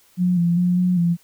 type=tone with pitch steps; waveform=sine; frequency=179.7 / 171.6 / 178.2 / 180.7 / 171.4 Hz; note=F3 / F3 / F3 / F#3 / F3; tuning=+50 / -30 / +35 / -41 / -32 cents; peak=-15 dBFS; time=0.17-1.17 s; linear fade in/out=50 ms; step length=200 ms; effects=white hiss -56 dBFS RMS until 1.23 s